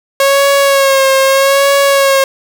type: tone with vibrato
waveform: sawtooth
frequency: 547 Hz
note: C#5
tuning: 23 cents flat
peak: -3 dBFS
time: 0.2-2.24 s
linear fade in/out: 2 ms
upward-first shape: sine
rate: 0.8 Hz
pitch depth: 37 cents each way
effects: none